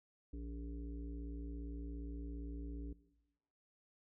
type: harmonic tone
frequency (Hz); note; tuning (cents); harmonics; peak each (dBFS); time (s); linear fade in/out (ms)
57.4; A#1; -26; 1 / 3 / 5 / 7 / 8; -44 / -57 / -49 / -59 / -63; 0.33-2.93; 5
effects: noise-tail reverb RT60 1.0 s tail -18 dB re dry